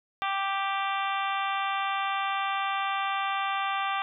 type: harmonic tone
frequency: 392 Hz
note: G4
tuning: in tune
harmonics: 2 / 3 / 4 / 5 / 6 / 7 / 8 / 9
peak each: -31 / -30 / -37 / -39 / -38 / -39 / -42 / -41 dBFS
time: 0.22-4.02 s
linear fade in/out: 0 ms
effects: none

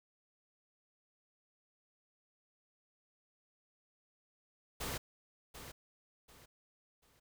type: noise with echo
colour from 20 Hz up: pink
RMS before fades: -40 dBFS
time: 4.8-4.98 s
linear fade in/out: 10 ms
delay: 740 ms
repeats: 3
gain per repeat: -10 dB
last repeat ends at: 7.2 s
effects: none

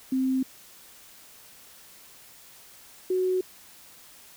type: tone pair in turn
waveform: sine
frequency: 261.6 / 370 Hz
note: C4 / F#4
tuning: 0 / 0 cents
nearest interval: tritone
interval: 600 cents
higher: second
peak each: -22 dBFS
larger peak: neither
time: 0.12-0.43 / 3.1-3.41 s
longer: neither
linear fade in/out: 5 ms
effects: white hiss -51 dBFS RMS until 4.36 s

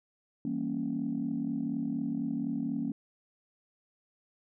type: chord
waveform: sine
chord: E diminished seventh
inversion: none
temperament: equal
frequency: 164.81 / 196 / 233.1 / 277.2 Hz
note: E3 / G3 / Bb3 / Db4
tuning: 0 / 0 / 0 / 0 cents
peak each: -39 / -39 / -33 / -33 dBFS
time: 0.45-2.92 s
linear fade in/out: 2 ms
effects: tanh soft clip ceiling -22 dBFS

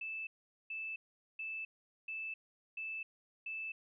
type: tone bursts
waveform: sine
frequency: 2632 Hz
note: E7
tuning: 3 cents flat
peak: -39 dBFS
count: 6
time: 0.01-3.72 s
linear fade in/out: 5 ms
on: 260 ms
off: 430 ms
effects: none

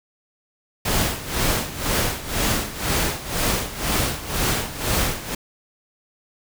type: noise with tremolo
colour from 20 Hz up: pink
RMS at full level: -20 dBFS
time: 0.85-5.35 s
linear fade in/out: 5 ms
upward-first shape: sine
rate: 2 Hz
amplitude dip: 80%
effects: none

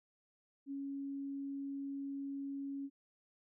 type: tone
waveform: sine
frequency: 277.2 Hz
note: C#4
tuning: in tune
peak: -39 dBFS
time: 0.66-2.9 s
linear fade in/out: 50 ms
effects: none

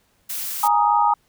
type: noise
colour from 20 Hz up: blue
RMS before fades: -28 dBFS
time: 0.29-0.68 s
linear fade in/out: 10 ms
type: chord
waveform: sine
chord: Ab suspended second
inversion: none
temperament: just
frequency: 830.6 / 934.4 / 1245.9 Hz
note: Ab5 / Bb5 / Eb6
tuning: 0 / +4 / +2 cents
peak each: -18 / -18 / -21 dBFS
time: 0.63-1.14 s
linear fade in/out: 5 ms
effects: pink hiss -63 dBFS RMS until 1.28 s

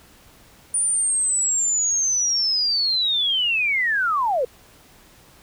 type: linear sweep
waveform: sine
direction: down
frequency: 9450 to 466.2 Hz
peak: -18 dBFS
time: 0.74-4.45 s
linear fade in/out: 5 ms
effects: pink hiss -51 dBFS RMS until 5.42 s

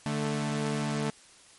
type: tone pair together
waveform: sawtooth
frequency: 147.49 / 220 Hz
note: D3 / A3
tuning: +8 / 0 cents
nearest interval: perfect fifth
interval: 692 cents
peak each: -27 dBFS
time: 0.06-1.1 s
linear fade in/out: 0 ms
effects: white hiss -55 dBFS RMS until 1.58 s + MP3 48 kbps

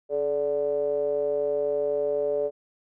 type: ring-modulated tone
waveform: triangle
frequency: 76 Hz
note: D#2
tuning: 40 cents flat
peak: -18 dBFS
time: 0.09-2.51 s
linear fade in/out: 50 ms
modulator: 506 Hz
effects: none

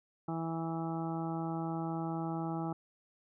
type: harmonic tone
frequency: 164.1 Hz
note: E3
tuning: 8 cents flat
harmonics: 1 / 2 / 3 / 4 / 5 / 6 / 7 / 8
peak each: -37 / -38 / -51 / -46 / -41 / -53 / -50 / -48 dBFS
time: 0.28-2.73 s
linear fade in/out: 5 ms
effects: none

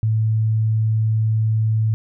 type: tone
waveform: sine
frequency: 110 Hz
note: A2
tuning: in tune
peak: -15 dBFS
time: 0.03-1.94 s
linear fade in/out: 0 ms
effects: none

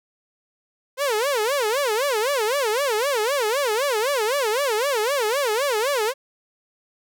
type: tone with vibrato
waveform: sawtooth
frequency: 493.9 Hz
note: B4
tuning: in tune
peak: -16 dBFS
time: 0.97-6.14 s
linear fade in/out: 50 ms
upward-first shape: sine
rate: 3.9 Hz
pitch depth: 280 cents each way
effects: none

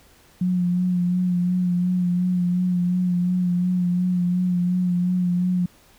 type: tone with vibrato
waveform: sine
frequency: 179.2 Hz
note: F3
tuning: 45 cents sharp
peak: -18 dBFS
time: 0.41-5.66 s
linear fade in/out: 5 ms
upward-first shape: sine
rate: 2.8 Hz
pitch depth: 28 cents each way
effects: pink hiss -54 dBFS RMS until 5.98 s

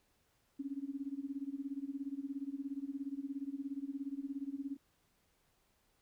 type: tone with tremolo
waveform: sine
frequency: 277.2 Hz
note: C#4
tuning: in tune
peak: -35 dBFS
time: 0.59-4.77 s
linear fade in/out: 10 ms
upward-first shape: sine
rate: 17 Hz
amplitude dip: 90%
effects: pink hiss -75 dBFS RMS until 6.01 s

